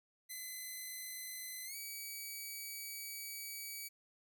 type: tone with pitch glide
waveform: 5% pulse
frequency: 2031 to 2280 Hz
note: B6 to C#7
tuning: +48 to +48 cents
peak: -34 dBFS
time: 0.29-3.89 s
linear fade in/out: 20 ms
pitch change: +200 cents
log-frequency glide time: 1.65-1.76 s
effects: none